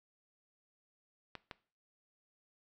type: clicks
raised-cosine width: 0.3 ms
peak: -27 dBFS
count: 2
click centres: 1.353 / 1.512 s
effects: noise-tail reverb RT60 0.4 s tail -19 dB re dry